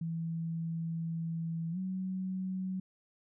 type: tone with pitch glide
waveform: sine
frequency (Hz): 164.81 to 187.14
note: E3 to F#3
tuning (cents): 0 to +20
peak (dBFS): -33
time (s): 0.01-2.8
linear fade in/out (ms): 5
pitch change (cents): +220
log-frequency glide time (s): 1.71-1.78
effects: none